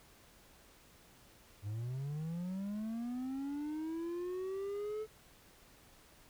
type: linear sweep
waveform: triangle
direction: up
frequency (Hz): 98 to 437.4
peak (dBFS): -35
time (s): 1.62-5.07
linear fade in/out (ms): 50
effects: pink hiss -62 dBFS RMS until 6.29 s